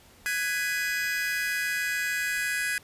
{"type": "chord", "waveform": "45% pulse", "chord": "G# minor seventh", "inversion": "third", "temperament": "just", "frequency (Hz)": [1495.1, 1661.2, 1993.5, 2492], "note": ["F#6", "G#6", "B6", "D#7"], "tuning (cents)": [18, 0, 16, 2], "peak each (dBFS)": [-35, -29, -33, -35], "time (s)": [0.26, 2.78], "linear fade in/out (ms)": 0, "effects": ["pink hiss -55 dBFS RMS until 2.83 s", "resampled to 32000 Hz"]}